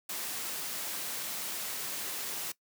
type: noise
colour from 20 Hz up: white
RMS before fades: -37 dBFS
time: 0.09-2.52 s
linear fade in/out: 5 ms
effects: noise-tail reverb RT60 0.1 s tail -20 dB re dry + high-pass 150 Hz 12 dB/octave